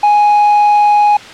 triangle tone with quantisation, 831 Hz, G#5, 1 cent sharp, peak -4 dBFS, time 0.03-1.17 s, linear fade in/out 5 ms, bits 5, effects white hiss -31 dBFS RMS until 1.33 s + low-pass 4000 Hz 12 dB/octave

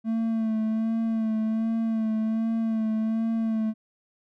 triangle tone with vibrato, 222.6 Hz, A3, 20 cents sharp, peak -21 dBFS, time 0.04-3.74 s, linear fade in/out 50 ms, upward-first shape sine, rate 1.3 Hz, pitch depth 30 cents each way, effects none

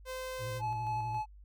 sawtooth tone, 516 Hz, C5, 24 cents flat, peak -34 dBFS, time 0.05-0.62 s, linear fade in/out 50 ms
triangle tone with vibrato, 115.4 Hz, A#2, 17 cents flat, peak -36 dBFS, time 0.38-1.22 s, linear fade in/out 50 ms, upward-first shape square, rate 12 Hz, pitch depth 67 cents each way
triangle tone with tremolo, 858 Hz, A5, 44 cents flat, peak -30 dBFS, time 0.59-1.26 s, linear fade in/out 50 ms, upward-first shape square, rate 3.6 Hz, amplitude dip 30%
effects added 50 Hz sine -51 dBFS peak until 1.44 s

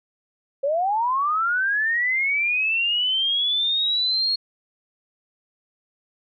sine linear sweep, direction up, 533 to 4320 Hz, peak -19 dBFS, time 0.63-4.36 s, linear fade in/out 10 ms, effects none

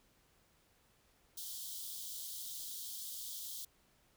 white high-pass noise, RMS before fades -45 dBFS, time 1.37-3.65 s, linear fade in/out 5 ms, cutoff 3100 Hz, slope 96 dB/octave, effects pink hiss -71 dBFS RMS until 4.16 s

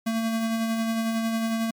square tone with tremolo, 225.7 Hz, A3, 44 cents sharp, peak -23 dBFS, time 0.06-1.71 s, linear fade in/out 10 ms, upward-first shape sine, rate 11 Hz, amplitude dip 30%, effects MP3 96 kbps

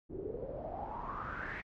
pink noise with low-pass filter sweep, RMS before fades -41 dBFS, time 0.09-1.62 s, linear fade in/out 20 ms, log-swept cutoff 340 to 2000 Hz, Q 7.9, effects MP3 48 kbps

